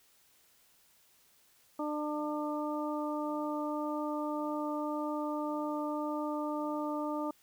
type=harmonic tone; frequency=299.7 Hz; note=D4; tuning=35 cents sharp; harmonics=1 / 2 / 3 / 4; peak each=-35 / -38 / -40 / -41 dBFS; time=1.79-7.31 s; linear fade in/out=5 ms; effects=white hiss -66 dBFS RMS until 7.42 s